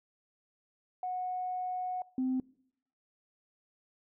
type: tone pair in turn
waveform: sine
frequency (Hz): 733 / 258.3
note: F#5 / C4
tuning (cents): -16 / -22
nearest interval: octave + tritone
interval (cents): 1806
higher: first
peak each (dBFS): -32 / -27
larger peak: second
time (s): 1.03-2.02 / 2.18-2.4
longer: first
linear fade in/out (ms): 2
effects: noise-tail reverb RT60 0.7 s tail -24 dB re dry + tanh soft clip ceiling -25 dBFS